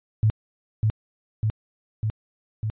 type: tone with echo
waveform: sine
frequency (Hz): 108.5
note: A2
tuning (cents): -24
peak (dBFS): -15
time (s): 0.23-0.3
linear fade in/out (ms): 0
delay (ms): 600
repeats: 4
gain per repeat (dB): -2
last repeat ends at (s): 2.7
effects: resampled to 8000 Hz